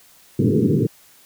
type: band-pass noise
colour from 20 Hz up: pink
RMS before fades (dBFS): -17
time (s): 0.39-0.87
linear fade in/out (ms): 5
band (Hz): 100 to 460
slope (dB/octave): 96
effects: white hiss -51 dBFS RMS until 1.25 s

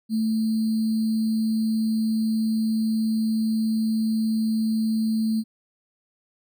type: tone with sample-and-hold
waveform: sine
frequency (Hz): 220.8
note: A3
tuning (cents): +6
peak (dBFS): -20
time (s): 0.09-5.44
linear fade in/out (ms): 50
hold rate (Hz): 4410
effects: none

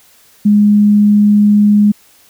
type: tone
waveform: sine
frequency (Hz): 207.3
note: G#3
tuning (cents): -3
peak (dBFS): -5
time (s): 0.45-1.92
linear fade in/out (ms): 10
effects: white hiss -47 dBFS RMS until 2.29 s

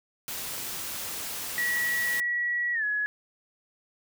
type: noise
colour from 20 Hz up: white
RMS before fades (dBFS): -35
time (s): 0.28-2.2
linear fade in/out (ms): 0
type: tone with pitch glide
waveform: sine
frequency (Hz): 1929 to 1689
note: B6 to G#6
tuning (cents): -41 to +29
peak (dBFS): -25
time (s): 1.58-3.06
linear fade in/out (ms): 0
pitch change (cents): -230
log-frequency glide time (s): 2.73-2.84
effects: none

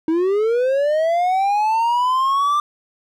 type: linear sweep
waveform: triangle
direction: up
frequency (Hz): 312.9 to 1190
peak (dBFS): -13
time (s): 0.08-2.6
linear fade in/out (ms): 2
effects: none

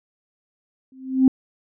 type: tone with exponential growth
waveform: sine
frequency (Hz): 262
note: C4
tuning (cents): +2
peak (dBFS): -7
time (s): 0.92-1.28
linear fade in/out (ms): 2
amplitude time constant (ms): 77
effects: tanh soft clip ceiling -5 dBFS

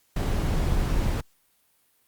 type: noise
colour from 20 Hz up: brown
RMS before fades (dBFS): -24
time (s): 0.16-1.21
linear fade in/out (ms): 5
effects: white hiss -66 dBFS RMS until 2.07 s + Opus 48 kbps

